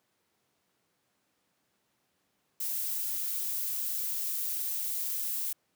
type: noise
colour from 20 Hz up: violet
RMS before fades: -33 dBFS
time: 2.6-5.53 s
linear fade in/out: 5 ms
effects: pink hiss -75 dBFS RMS until 5.75 s + high-pass 150 Hz 12 dB/octave